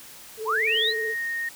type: tone with vibrato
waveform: sine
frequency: 439.5 Hz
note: A4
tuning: 2 cents flat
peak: -29 dBFS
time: 0.37-1.15 s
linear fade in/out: 50 ms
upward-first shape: triangle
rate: 18 Hz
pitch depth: 45 cents each way
type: linear sweep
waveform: sine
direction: up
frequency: 806 to 4243 Hz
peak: -21 dBFS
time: 0.45-0.94 s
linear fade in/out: 50 ms
type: tone with pitch glide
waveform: sine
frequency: 1865 to 1853.2 Hz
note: A#6 to A#6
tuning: 0 to -11 cents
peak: -26 dBFS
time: 0.67-1.49 s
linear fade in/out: 5 ms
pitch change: -11 cents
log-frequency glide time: 1.15-1.25 s
effects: white hiss -45 dBFS RMS until 1.55 s